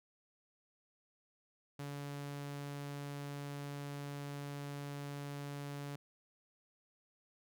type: tone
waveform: sawtooth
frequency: 142.8 Hz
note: D3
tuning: 48 cents flat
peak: -38 dBFS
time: 1.79-5.96 s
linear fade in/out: 5 ms
effects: none